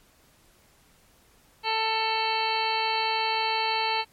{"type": "harmonic tone", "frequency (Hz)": 443.6, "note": "A4", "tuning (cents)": 14, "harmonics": [1, 2, 3, 4, 5, 6, 7, 9, 10], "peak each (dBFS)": [-35, -26, -37, -39, -34, -32, -35, -35, -34], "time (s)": [1.63, 4.05], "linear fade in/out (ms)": 50, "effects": ["pink hiss -60 dBFS RMS until 4.12 s", "MP3 64 kbps"]}